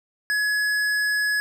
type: tone with tanh clipping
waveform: sine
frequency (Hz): 1690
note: G#6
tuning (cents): +30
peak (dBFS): -22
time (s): 0.3-1.4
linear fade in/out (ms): 0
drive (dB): 15
effects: none